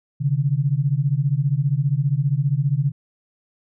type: beating tone pair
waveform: sine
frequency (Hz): 133.2 / 148.2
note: C3 / D3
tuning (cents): +31 / +16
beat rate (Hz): 15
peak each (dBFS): -20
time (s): 0.2-2.92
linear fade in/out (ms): 20
effects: none